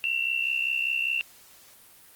sine tone pair together, 2700 / 2765 Hz, E7 / F7, +41 / -18 cents, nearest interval unison, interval 41 cents, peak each -26 / -29 dBFS, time 0.04-1.21 s, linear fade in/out 0 ms, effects white hiss -53 dBFS RMS until 2.15 s + Opus 32 kbps

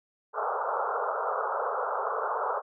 white band-pass noise, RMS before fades -30 dBFS, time 0.33-2.62 s, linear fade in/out 50 ms, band 420 to 1400 Hz, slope 96 dB/octave, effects none

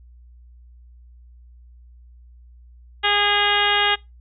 harmonic tone, 410 Hz, G#4, 22 cents flat, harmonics 1 / 2 / 3 / 4 / 5 / 6 / 7 / 8 / 9, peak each -29 / -23 / -26 / -23 / -24 / -29 / -23 / -24 / -28 dBFS, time 3.03-3.96 s, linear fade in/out 20 ms, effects noise-tail reverb RT60 0.2 s tail -22 dB re dry + added 60 Hz sine -44 dBFS peak until 4.2 s

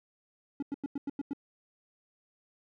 triangle tone bursts, 281.7 Hz, C#4, 28 cents sharp, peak -29 dBFS, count 7, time 0.6-1.333 s, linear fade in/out 2 ms, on 25 ms, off 93 ms, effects none

